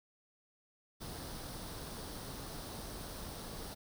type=noise with comb filter; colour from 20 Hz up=pink; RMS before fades=-45 dBFS; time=1-3.75 s; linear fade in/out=20 ms; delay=0.21 ms; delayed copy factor=+0.5; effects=none